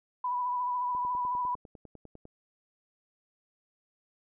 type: tone with vibrato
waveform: sine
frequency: 987.8 Hz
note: B5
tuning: in tune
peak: -28 dBFS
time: 0.24-1.55 s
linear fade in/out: 5 ms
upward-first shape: sine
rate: 14 Hz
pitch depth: 28 cents each way
type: click train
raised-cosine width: 2 ms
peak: -35 dBFS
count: 14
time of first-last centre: 0.95-2.254 s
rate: 9.97 Hz
effects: none